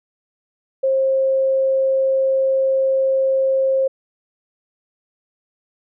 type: tone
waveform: sine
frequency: 533 Hz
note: C5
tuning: 32 cents sharp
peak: -14 dBFS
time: 0.83-3.88 s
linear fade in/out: 10 ms
effects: none